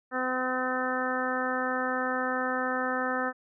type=harmonic tone; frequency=255.5 Hz; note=C4; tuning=41 cents flat; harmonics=1 / 2 / 3 / 4 / 5 / 6 / 7; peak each=-34 / -33 / -35 / -38 / -33 / -35 / -35 dBFS; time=0.11-3.33 s; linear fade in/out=50 ms; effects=none